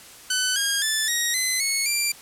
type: tone with pitch steps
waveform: 10% pulse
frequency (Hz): 1507 / 1624.5 / 1751.2 / 1887.8 / 2035 / 2194 / 2365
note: F#6 / G#6 / A6 / A#6 / C7 / C#7 / D7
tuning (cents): +31 / -39 / -9 / +21 / -49 / -18 / +12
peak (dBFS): -12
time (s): 0.3-2.12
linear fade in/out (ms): 5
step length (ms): 260
effects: white hiss -45 dBFS RMS until 2.21 s + low-pass 12000 Hz 12 dB/octave